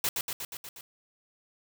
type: noise with echo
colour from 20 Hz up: white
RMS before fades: -28 dBFS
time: 0.04-0.09 s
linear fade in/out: 2 ms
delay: 120 ms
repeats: 6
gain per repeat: -3 dB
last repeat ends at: 0.81 s
effects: none